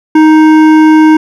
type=tone with hard clipping; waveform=triangle; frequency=312.1 Hz; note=D#4; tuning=5 cents sharp; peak=-3 dBFS; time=0.15-1.17 s; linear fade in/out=5 ms; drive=16 dB; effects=none